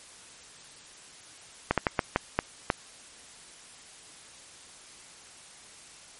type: slowing click train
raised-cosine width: 0.5 ms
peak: -7 dBFS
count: 7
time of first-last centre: 1.71-2.702 s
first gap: 67 ms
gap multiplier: 1.36
effects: white hiss -50 dBFS RMS until 6.19 s + MP3 48 kbps